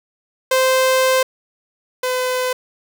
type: tone pair in turn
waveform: sawtooth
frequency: 520 / 507 Hz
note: C5 / B4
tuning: -11 / +45 cents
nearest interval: unison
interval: 44 cents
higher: first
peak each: -9 / -14 dBFS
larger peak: first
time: 0.51-1.23 / 2.03-2.53 s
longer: first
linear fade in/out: 5 ms
effects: none